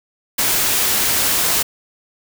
white noise, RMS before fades -17 dBFS, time 0.38-1.63 s, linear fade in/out 10 ms, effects none

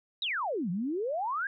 sine exponential two-way sweep, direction down then up, 3991 to 165.5 to 1677 Hz, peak -29 dBFS, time 0.22-1.47 s, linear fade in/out 2 ms, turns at 0.7 s, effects none

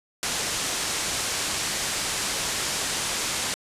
white low-pass noise, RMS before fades -28 dBFS, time 0.23-3.54 s, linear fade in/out 0 ms, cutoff 8900 Hz, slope 24 dB/octave, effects resampled to 32000 Hz

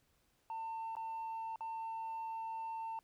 sine tone with dropouts, 899 Hz, A5, 37 cents sharp, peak -37 dBFS, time 0.5-2.99 s, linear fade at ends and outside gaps 1 ms, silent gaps 0.953-0.967 / 1.559-1.607 s, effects tanh soft clip ceiling -38 dBFS + pink hiss -75 dBFS RMS until 3.03 s

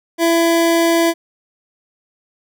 25% pulse tone, 334.4 Hz, E4, 25 cents sharp, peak -8 dBFS, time 0.18-1.14 s, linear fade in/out 50 ms, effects none

